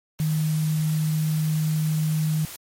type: tone in noise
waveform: sine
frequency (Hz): 155.56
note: D#3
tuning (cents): 0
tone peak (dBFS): -20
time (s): 0.2-2.45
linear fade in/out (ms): 0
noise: white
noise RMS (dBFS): -38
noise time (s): 0.19-2.56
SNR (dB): +15
effects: MP3 64 kbps